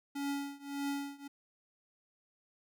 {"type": "tone with tremolo", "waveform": "square", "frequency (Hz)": 281.5, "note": "C#4", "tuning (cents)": 27, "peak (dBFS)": -33, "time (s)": [0.15, 1.28], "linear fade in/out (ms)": 10, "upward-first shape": "triangle", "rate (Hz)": 1.7, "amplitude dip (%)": 95, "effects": []}